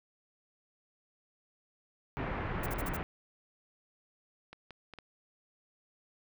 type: low-pass noise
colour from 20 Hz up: pink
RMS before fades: -36 dBFS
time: 2.17-3.03 s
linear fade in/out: 0 ms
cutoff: 2200 Hz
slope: 24 dB/octave
type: noise bursts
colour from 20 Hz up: violet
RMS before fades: -42 dBFS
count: 5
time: 2.63-2.967 s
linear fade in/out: 5 ms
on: 33 ms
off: 43 ms
type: clicks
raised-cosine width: 0.3 ms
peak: -31 dBFS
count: 7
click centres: 2.684 / 2.76 / 2.87 / 4.53 / 4.707 / 4.937 / 4.987 s
effects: none